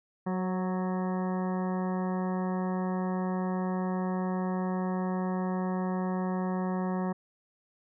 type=harmonic tone with a mistuned harmonic; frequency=185 Hz; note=F#3; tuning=in tune; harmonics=1 / 2 / 3 / 4 / 5 / 6 / 7 / 9 / 10; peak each=-29 / -37 / -40 / -40 / -41 / -43 / -50 / -51 / -51 dBFS; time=0.26-7.13 s; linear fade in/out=10 ms; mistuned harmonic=3; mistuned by=-24 cents; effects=none